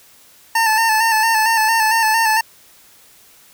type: tone with vibrato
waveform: 25% pulse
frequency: 890 Hz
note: A5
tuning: 20 cents sharp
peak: -9 dBFS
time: 0.55-2.41 s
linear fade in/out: 5 ms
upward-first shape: square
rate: 4.4 Hz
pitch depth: 38 cents each way
effects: white hiss -48 dBFS RMS until 3.53 s